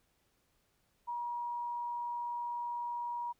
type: tone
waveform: sine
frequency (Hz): 956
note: A#5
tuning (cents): +43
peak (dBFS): -35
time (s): 1.07-3.33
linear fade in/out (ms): 20
effects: pink hiss -75 dBFS RMS until 3.39 s